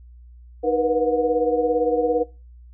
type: tone cluster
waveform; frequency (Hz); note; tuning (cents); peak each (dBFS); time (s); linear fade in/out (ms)
sine; 309.6 / 479.5 / 497.1 / 723; D#4 / A#4 / B4 / F#5; -9 / +49 / +11 / -40; -27 / -20 / -23 / -27; 0.63-2.24; 20
effects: noise-tail reverb RT60 0.3 s tail -21 dB re dry + added 60 Hz sine -42 dBFS peak until 2.73 s